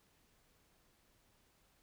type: silence
effects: pink hiss -72 dBFS RMS until 1.82 s